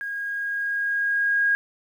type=tone with level ramp; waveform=sine; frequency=1634 Hz; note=G#6; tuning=29 cents flat; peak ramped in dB=-28 to -17 dBFS; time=0.01-1.55 s; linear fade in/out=0 ms; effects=9-bit